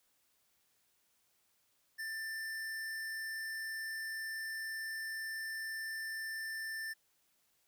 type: tone with hard clipping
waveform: sine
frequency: 1779 Hz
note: A6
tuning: 19 cents sharp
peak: -40 dBFS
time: 1.98-6.94 s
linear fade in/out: 20 ms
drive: 17 dB
effects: white hiss -75 dBFS RMS until 7.67 s